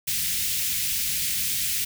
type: band-stop noise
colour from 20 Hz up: white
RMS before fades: -26 dBFS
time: 0.07-1.85 s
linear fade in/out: 10 ms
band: 190 to 2100 Hz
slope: 24 dB/octave
effects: none